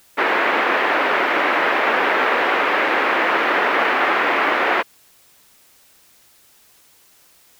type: band-pass noise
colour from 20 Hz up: white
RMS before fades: -18 dBFS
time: 0.17-4.83 s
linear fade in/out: 20 ms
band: 300 to 2100 Hz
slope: 24 dB/octave
effects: white hiss -53 dBFS RMS until 7.59 s